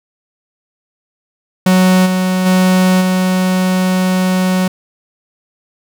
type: tone with level steps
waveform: 45% pulse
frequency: 185 Hz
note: F#3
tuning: in tune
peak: -7 / -12 / -8 / -11 dBFS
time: 1.66-4.68 s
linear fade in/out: 5 ms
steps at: 2.05 / 2.45 / 3 s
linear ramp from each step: 20 ms
effects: none